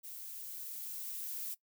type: noise with level ramp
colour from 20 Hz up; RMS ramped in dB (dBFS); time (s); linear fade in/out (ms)
violet; -47 to -40; 0.03-1.55; 20
effects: noise-tail reverb RT60 0.1 s tail -19 dB re dry